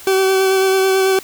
40% pulse tone with vibrato, 382.4 Hz, G4, 43 cents flat, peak -11 dBFS, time 0.07-1.19 s, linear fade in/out 2 ms, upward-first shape sine, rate 9.1 Hz, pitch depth 15 cents each way, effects white hiss -37 dBFS RMS until 1.23 s

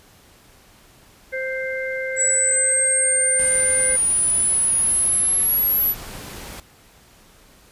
harmonic tone, 523.3 Hz, C5, in tune, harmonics 1 / 3 / 4, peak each -26 / -29 / -29 dBFS, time 1.32-3.97 s, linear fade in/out 20 ms
sine exponential sweep, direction up, 7760 to 11880 Hz, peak -16 dBFS, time 2.16-5.95 s, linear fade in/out 50 ms
pink noise, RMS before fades -36 dBFS, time 3.39-6.6 s, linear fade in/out 2 ms
effects pink hiss -51 dBFS RMS until 7.71 s + resampled to 32000 Hz

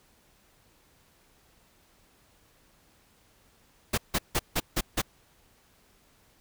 pink noise bursts, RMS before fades -26 dBFS, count 6, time 3.93-5.018 s, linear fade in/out 10 ms, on 48 ms, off 160 ms, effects pink hiss -63 dBFS RMS until 6.4 s

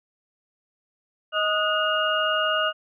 sine tone cluster, 627 / 1246 / 1462 / 2845 Hz, D#5 / D#6 / F#6 / F7, +13 / +2 / -21 / +31 cents, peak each -26 dBFS, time 1.32-2.73 s, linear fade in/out 50 ms, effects none

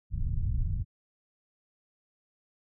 pink low-pass noise, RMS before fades -29 dBFS, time 0.1-0.85 s, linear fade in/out 50 ms, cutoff 130 Hz, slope 24 dB/octave, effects none

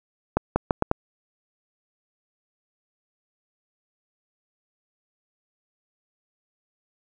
accelerating click train, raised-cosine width 1 ms, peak -5 dBFS, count 5, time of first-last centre 0.37-0.914 s, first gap 190 ms, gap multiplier 0.78, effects none

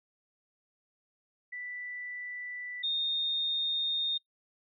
sine tone pair in turn, 1975.5 / 3672 Hz, B6 / A#7, 0 / -27 cents, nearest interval major seventh, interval 1073 cents, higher second, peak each -38 / -28 dBFS, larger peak second, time 1.52-2.83 / 2.83-4.18 s, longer second, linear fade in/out 10 ms, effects noise-tail reverb RT60 0.1 s tail -20 dB re dry

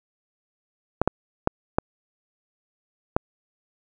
clicks, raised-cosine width 1 ms, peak -4 dBFS, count 5, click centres 1.016 / 1.076 / 1.474 / 1.785 / 3.165 s, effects none

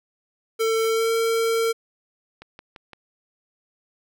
square tone with pitch glide, 448.1 to 455.1 Hz, A4 to A#4, +32 to -42 cents, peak -20 dBFS, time 0.59-1.73 s, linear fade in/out 20 ms, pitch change +26 cents, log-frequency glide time 0.88-1.12 s
click train, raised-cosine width 0.3 ms, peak -25 dBFS, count 4, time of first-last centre 2.42-2.933 s, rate 5.85 Hz
effects none

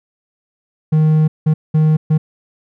triangle tone bursts at uneven times, 155.56 Hz, D#3, in tune, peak -7 dBFS, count 4, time 0.92-1.28 / 1.46-1.54 / 1.74-1.97 / 2.1-2.18 s, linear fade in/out 10 ms, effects none

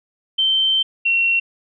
sine tone pair in turn, 3110 / 2728 Hz, G7 / F7, -14 / -41 cents, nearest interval major second, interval 227 cents, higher first, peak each -14 dBFS, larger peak neither, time 0.38-0.83 / 1.05-1.4 s, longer first, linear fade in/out 10 ms, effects none

